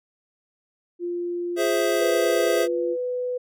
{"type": "tone", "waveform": "sine", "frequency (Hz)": 349.2, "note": "F4", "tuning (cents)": 0, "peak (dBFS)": -25, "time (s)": [0.99, 2.97], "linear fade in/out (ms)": 50}
{"type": "chord", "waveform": "square", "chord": "Ab augmented", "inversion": "none", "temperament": "equal", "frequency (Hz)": [415.3, 523.3, 659.3], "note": ["Ab4", "C5", "E5"], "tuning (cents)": [0, 0, 0], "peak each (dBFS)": -26, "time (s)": [1.56, 2.68], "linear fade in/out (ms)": 50}
{"type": "tone with pitch glide", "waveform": "sine", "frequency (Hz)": [494.2, 497.4], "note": ["B4", "B4"], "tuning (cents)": [1, 12], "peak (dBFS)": -24, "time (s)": [2, 3.38], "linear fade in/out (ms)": 10, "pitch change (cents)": 11, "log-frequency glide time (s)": [2.6, 2.99]}
{"effects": []}